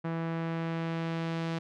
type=tone with low-pass filter sweep; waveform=sawtooth; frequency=164.81 Hz; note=E3; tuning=in tune; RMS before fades=-33 dBFS; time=0.04-1.59 s; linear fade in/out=10 ms; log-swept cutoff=1700 to 4200 Hz; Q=0.91; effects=none